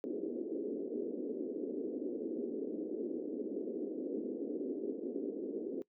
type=band-pass noise; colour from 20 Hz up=white; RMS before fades=-39 dBFS; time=0.04-5.82 s; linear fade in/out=0 ms; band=240 to 450 Hz; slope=48 dB/octave; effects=noise-tail reverb RT60 0.1 s tail -21 dB re dry